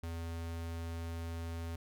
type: tone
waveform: square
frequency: 83.3 Hz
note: E2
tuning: 19 cents sharp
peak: -39 dBFS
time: 0.03-1.76 s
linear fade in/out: 5 ms
effects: none